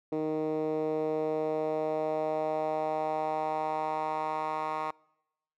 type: tone with band-pass filter sweep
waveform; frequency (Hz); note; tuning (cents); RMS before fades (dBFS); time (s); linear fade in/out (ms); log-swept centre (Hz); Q
10% pulse; 155.56; D#3; 0; -31; 0.12-4.91; 5; 380 to 1100; 2.5
effects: noise-tail reverb RT60 0.9 s tail -26 dB re dry